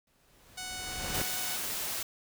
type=noise with exponential growth; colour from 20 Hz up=pink; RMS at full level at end=-32 dBFS; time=0.07-1.22 s; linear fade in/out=2 ms; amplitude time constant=250 ms
type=tone; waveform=5% pulse; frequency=740 Hz; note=F#5; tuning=in tune; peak=-26 dBFS; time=0.57-1.57 s; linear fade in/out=10 ms
type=noise; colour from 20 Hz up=white; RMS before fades=-35 dBFS; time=1.14-2.03 s; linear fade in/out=5 ms
effects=none